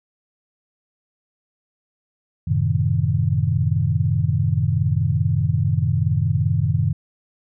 sine chord, F# diminished seventh, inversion none, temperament equal, 92.5 / 110 / 130.81 / 155.56 Hz, F#2 / A2 / C3 / Eb3, 0 / 0 / 0 / 0 cents, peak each -22 dBFS, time 2.47-6.93 s, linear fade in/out 10 ms, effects none

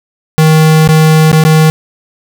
square tone with dropouts, 157.2 Hz, D#3, 18 cents sharp, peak -4 dBFS, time 0.38-1.7 s, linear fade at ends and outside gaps 0 ms, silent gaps 0.876-0.889 / 1.316-1.329 / 1.438-1.45 s, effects none

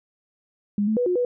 sine tone with pitch steps, 204.9 / 217.6 / 490.9 / 359.7 / 490.8 Hz, G#3 / A3 / B4 / F#4 / B4, -23 / -19 / -10 / -49 / -11 cents, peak -19 dBFS, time 0.78-1.25 s, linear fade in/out 2 ms, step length 94 ms, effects none

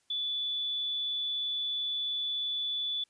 sine tone, 3463 Hz, A7, 28 cents flat, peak -30 dBFS, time 0.1-3.04 s, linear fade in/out 5 ms, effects white hiss -72 dBFS RMS until 3.09 s + resampled to 22050 Hz

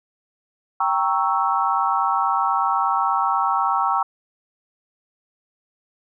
sine chord, G diminished seventh, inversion none, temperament equal, 784 / 932.3 / 1108.7 / 1318.5 Hz, G5 / Bb5 / Db6 / Fb6, 0 / 0 / 0 / 0 cents, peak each -23 dBFS, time 0.8-4.03 s, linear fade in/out 5 ms, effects none

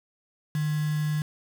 sine tone with quantisation, 151.9 Hz, D#3, 41 cents flat, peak -24 dBFS, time 0.55-1.22 s, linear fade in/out 2 ms, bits 6, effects none

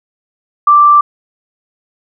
sine tone, 1174.7 Hz, D6, in tune, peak -3 dBFS, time 0.67-1.01 s, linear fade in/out 5 ms, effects none

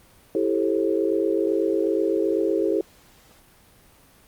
sine chord, A minor seventh, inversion second, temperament equal with one note detuned, 329.6 / 392 / 440 / 535.5 Hz, E4 / G4 / A4 / C5, 0 / 0 / 0 / +40 cents, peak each -24 / -24 / -25 / -28 dBFS, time 0.35-2.81 s, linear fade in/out 2 ms, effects pink hiss -54 dBFS RMS until 4.27 s + Opus 32 kbps

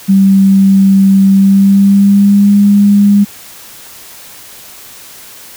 sine tone with pitch glide, 194.4 to 202.8 Hz, G3 to G#3, -14 to -41 cents, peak -3 dBFS, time 0.08-3.25 s, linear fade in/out 20 ms, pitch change +73 cents, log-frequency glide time 1.3-2.55 s, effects white hiss -33 dBFS RMS until 5.56 s

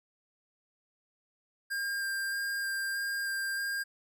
square tone with vibrato, 1600 Hz, G6, 35 cents sharp, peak -32 dBFS, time 1.7-3.84 s, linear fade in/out 20 ms, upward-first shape square, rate 1.6 Hz, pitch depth 9 cents each way, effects none

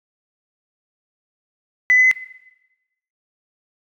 sine tone with pitch steps, 2000 / 2017 / 2035 Hz, B6 / B6 / C7, +21 / +36 / -49 cents, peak -9 dBFS, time 1.9-2.113 s, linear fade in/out 0 ms, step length 71 ms, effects noise-tail reverb RT60 1.0 s tail -19 dB re dry + tanh soft clip ceiling -5 dBFS

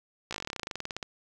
slowing click train, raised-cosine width 0.2 ms, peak -17 dBFS, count 22, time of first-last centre 0.31-1.028 s, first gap 16 ms, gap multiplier 1.07, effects none

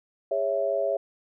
sine chord, C# minor, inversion second, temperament equal with one note detuned, 408.9 / 554.4 / 659.3 Hz, G#4 / C#5 / E5, -27 / 0 / 0 cents, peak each -31 / -26 / -27 dBFS, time 0.31-0.97 s, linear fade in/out 5 ms, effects none

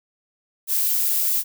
violet noise, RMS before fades -21 dBFS, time 0.67-1.44 s, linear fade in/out 50 ms, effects none

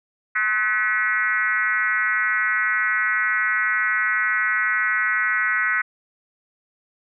sine tone with frequency modulation, 1720 Hz, A6, 40 cents flat, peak -18 dBFS, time 0.35-5.82 s, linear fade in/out 10 ms, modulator 218 Hz, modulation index 1.9, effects none

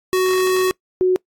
square / sine tone pair in turn, 371.7 / 368.5 Hz, F#4 / F#4, +8 / -7 cents, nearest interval unison, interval 15 cents, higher first, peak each -15 / -12 dBFS, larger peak second, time 0.13-0.71 / 1.01-1.16 s, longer first, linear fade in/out 0 ms, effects noise-tail reverb RT60 0.1 s tail -23 dB re dry + AAC 64 kbps

